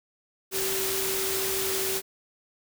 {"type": "tone in noise", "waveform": "sine", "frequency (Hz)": 384.7, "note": "G4", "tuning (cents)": -33, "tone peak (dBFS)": -31, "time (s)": [0.51, 2.02], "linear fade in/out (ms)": 50, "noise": "white", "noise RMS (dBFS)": -29, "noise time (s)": [0.51, 2.02], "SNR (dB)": -5, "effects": []}